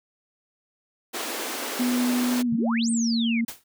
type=high-pass noise; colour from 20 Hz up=pink; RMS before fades=-31 dBFS; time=1.13-2.43 s; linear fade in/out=20 ms; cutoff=250 Hz; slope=48 dB/octave
type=tone with pitch glide; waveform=sine; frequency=246.9 to 230.4 Hz; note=B3 to A#3; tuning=0 to -20 cents; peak=-21 dBFS; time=1.79-3.45 s; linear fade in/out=10 ms; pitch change=-120 cents; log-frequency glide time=2.45-2.51 s
type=exponential two-way sweep; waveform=sine; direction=up then down; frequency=129.3 to 8870 to 2051 Hz; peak=-28 dBFS; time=2.52-3.41 s; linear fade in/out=5 ms; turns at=2.9 s
type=noise with exponential decay; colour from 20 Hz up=white; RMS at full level=-30 dBFS; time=3.48-3.64 s; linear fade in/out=5 ms; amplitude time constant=34 ms
effects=none